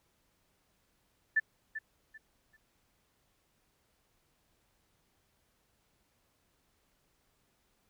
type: tone with echo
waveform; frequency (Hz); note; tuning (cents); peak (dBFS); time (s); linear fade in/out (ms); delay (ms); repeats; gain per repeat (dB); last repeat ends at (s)
sine; 1760; A6; 0; -23; 1.36-1.4; 10; 390; 3; -12; 2.57
effects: pink hiss -74 dBFS RMS until 7.89 s